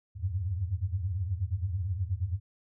sine tone cluster, 83.1 / 93.2 / 101.8 Hz, E2 / F#2 / G#2, +15 / +13 / -34 cents, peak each -34 / -32 / -34 dBFS, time 0.15-2.4 s, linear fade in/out 50 ms, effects none

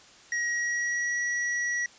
square tone with pitch glide, 1900 to 1929.9 Hz, A#6 to B6, +33 to -40 cents, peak -27 dBFS, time 0.32-1.86 s, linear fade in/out 2 ms, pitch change +27 cents, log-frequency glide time 0.49-1.2 s, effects white hiss -53 dBFS RMS until 1.98 s + resampled to 16000 Hz

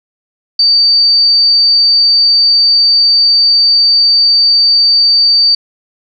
sine tone, 4612 Hz, D8, 32 cents flat, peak -5 dBFS, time 0.59-5.55 s, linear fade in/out 5 ms, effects none

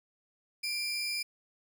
40% pulse tone pair together, 2367 / 5015 Hz, D7 / D#8, +13 / +13 cents, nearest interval octave + minor second, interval 1300 cents, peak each -34 / -34 dBFS, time 0.63-1.23 s, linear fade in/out 10 ms, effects 11-bit

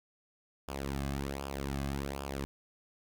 sawtooth tone with flanger, 69.1 Hz, C#2, 5 cents flat, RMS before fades -37 dBFS, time 0.68-2.45 s, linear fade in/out 0 ms, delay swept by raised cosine 0.49 to 2.19 ms, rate 1.3 Hz, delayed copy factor -0.7, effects none

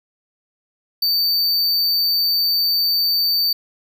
square tone, 4585 Hz, D8, 42 cents flat, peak -16 dBFS, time 1.02-3.53 s, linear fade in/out 5 ms, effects none

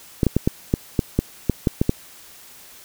clicks, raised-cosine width 3 ms, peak -3 dBFS, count 11, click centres 0.232 / 0.267 / 0.366 / 0.475 / 0.739 / 0.992 / 1.19 / 1.497 / 1.672 / 1.815 / 1.894 s, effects white hiss -45 dBFS RMS until 2.84 s

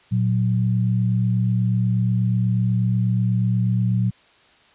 sine tone pair together, 116.54 / 184.77 Hz, A#2 / F#3, 0 / -2 cents, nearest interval minor sixth, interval 798 cents, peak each -18 / -22 dBFS, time 0.11-4.11 s, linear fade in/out 20 ms, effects white hiss -54 dBFS RMS until 4.74 s + resampled to 8000 Hz

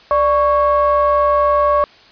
triangle ring-modulated tone, 262 Hz, C4, 2 cents sharp, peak -6 dBFS, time 0.11-1.84 s, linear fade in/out 0 ms, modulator 850 Hz, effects white hiss -45 dBFS RMS until 2.11 s + resampled to 11025 Hz

